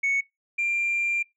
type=tone pair in turn; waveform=sine; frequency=2217 / 2380 Hz; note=C#7 / D7; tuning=0 / +22 cents; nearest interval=minor second; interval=122 cents; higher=second; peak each=-19 / -21 dBFS; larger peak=first; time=0.03-0.21 / 0.58-1.23 s; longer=second; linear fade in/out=10 ms; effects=noise-tail reverb RT60 0.2 s tail -25 dB re dry + tanh soft clip ceiling -19 dBFS